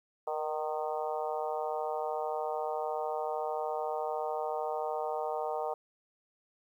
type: harmonic tone with a mistuned harmonic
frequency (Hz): 153.6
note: D#3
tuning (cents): -22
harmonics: 3 / 4 / 5 / 6 / 7 / 8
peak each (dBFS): -37 / -37 / -36 / -40 / -45 / -45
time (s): 0.27-5.74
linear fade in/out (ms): 5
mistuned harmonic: 3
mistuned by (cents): +36
effects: 11-bit